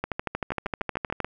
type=two click trains; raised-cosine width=0.5 ms; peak=-12 / -14 dBFS; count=16 / 6; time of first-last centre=0.04-1.203 / 0.52-1.246 s; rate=12.9 / 6.89 Hz; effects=none